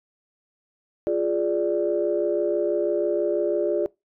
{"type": "chord", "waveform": "sine", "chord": "D diminished", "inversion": "first", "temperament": "equal", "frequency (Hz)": [349.2, 415.3, 587.3], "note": ["F4", "Ab4", "D5"], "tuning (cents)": [0, 0, 0], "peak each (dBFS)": [-24, -25, -24], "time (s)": [1.07, 3.86], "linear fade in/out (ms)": 0, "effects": ["noise-tail reverb RT60 0.2 s tail -22 dB re dry", "tanh soft clip ceiling -11 dBFS"]}